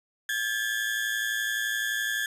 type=tone pair together; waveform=35% pulse; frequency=1611 / 1722.7 Hz; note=G6 / A6; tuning=+47 / -37 cents; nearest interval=minor second; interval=116 cents; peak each=-29 / -27 dBFS; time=0.29-2.26 s; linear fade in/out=2 ms; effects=resampled to 32000 Hz + 10-bit